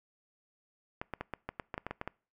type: clicks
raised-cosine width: 0.5 ms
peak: -21 dBFS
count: 12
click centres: 1.015 / 1.137 / 1.21 / 1.337 / 1.49 / 1.598 / 1.742 / 1.779 / 1.866 / 1.91 / 2.014 / 2.076 s
effects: noise-tail reverb RT60 0.4 s tail -25 dB re dry